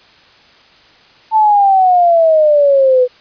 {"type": "exponential sweep", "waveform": "sine", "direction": "down", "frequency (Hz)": [889, 493.9], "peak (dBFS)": -6, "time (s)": [1.31, 3.08], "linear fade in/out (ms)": 50, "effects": ["white hiss -45 dBFS RMS until 3.2 s", "resampled to 11025 Hz"]}